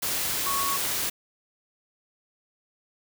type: tone in noise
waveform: sine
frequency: 1110 Hz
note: C#6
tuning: 2 cents sharp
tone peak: -27 dBFS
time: 0.46-0.77 s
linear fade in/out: 10 ms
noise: white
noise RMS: -28 dBFS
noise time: 0.02-1.1 s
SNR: -2 dB
effects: none